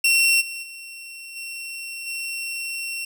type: tone with level steps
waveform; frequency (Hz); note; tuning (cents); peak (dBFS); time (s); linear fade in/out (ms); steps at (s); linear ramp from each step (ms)
sawtooth; 2722; F7; -45; -12 / -27 / -33 / -28 / -24; 0.04-3.05; 5; 0.4 / 0.62 / 1.35 / 2.06; 20
effects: none